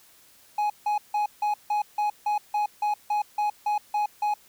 triangle tone bursts, 836 Hz, G#5, 11 cents sharp, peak -20 dBFS, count 14, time 0.58-4.34 s, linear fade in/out 5 ms, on 120 ms, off 160 ms, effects white hiss -56 dBFS RMS until 4.48 s

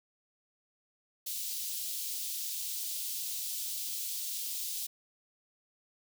white high-pass noise, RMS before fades -37 dBFS, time 1.26-4.87 s, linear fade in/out 10 ms, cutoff 3300 Hz, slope 24 dB/octave, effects none

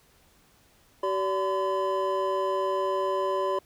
triangle tone cluster, 382.1 / 575 / 1015 Hz, G4 / D5 / B5, -44 / -37 / +47 cents, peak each -27 dBFS, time 1.03-3.59 s, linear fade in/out 5 ms, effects pink hiss -61 dBFS RMS until 3.65 s

